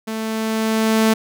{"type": "tone with level ramp", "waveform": "sawtooth", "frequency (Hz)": 220.9, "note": "A3", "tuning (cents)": 7, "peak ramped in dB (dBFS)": [-20, -8], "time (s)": [0.07, 1.14], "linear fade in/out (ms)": 10, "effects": []}